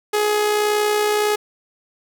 sawtooth tone with amplitude modulation, 419.8 Hz, G#4, 19 cents sharp, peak -11 dBFS, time 0.13-1.36 s, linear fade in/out 10 ms, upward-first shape sine, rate 61.6 Hz, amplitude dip 35%, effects none

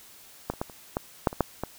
clicks, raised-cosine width 1 ms, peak -13 / -29 / -14 / -30 / -12 / -6 / -22 / -7 / -15 dBFS, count 9, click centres 0.5 / 0.537 / 0.615 / 0.698 / 0.969 / 1.272 / 1.329 / 1.407 / 1.636 s, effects white hiss -51 dBFS RMS until 1.78 s

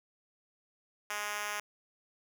5% pulse tone with high-pass filter, 207.7 Hz, G#3, in tune, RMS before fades -37 dBFS, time 1.1-1.6 s, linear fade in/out 2 ms, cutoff 790 Hz, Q 0.7, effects none

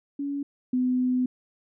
sine tone pair in turn, 282.6 / 252.4 Hz, C#4 / B3, +34 / +38 cents, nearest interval major second, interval 196 cents, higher first, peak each -27 / -21 dBFS, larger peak second, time 0.19-0.43 / 0.73-1.26 s, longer second, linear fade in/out 5 ms, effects none

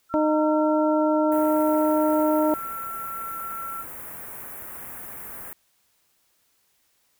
sine tone with pitch glide, 1355 to 1345.6 Hz, E6 to E6, +47 to +35 cents, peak -31 dBFS, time 0.09-3.85 s, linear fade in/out 50 ms, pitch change -12 cents, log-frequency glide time 0.81-2.67 s
harmonic tone, 307.4 Hz, D#4, 21 cents flat, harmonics 1 / 2 / 3, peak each -21 / -22 / -27 dBFS, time 0.14-2.54 s, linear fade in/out 0 ms
white band-stop noise, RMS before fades -38 dBFS, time 1.32-5.53 s, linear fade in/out 0 ms, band 1900 to 11000 Hz, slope 24 dB/octave
effects white hiss -67 dBFS RMS until 7.19 s

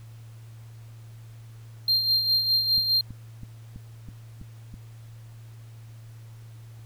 triangle tone with tremolo, 4186 Hz, C8, in tune, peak -17 dBFS, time 1.88-3.01 s, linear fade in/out 2 ms, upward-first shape sine, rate 4.9 Hz, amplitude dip 55%
click train, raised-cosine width 5 ms, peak -27 dBFS, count 7, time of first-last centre 2.78-4.741 s, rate 3.06 Hz
effects added 113 Hz sine -42 dBFS peak until 6.85 s + pink hiss -58 dBFS RMS until 6.85 s

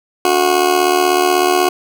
20% pulse tone with amplitude modulation, 363.9 Hz, F#4, 29 cents flat, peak -3 dBFS, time 0.25-1.69 s, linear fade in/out 2 ms, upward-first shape sine, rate 76.3 Hz, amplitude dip 70%, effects none

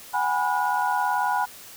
sine tone cluster, 747 / 825 / 984 / 1446 Hz, F#5 / G#5 / B5 / F#6, +16 / -12 / -7 / -40 cents, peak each -29 / -25 / -25 / -29 dBFS, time 0.13-1.46 s, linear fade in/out 20 ms, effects white hiss -44 dBFS RMS until 1.76 s

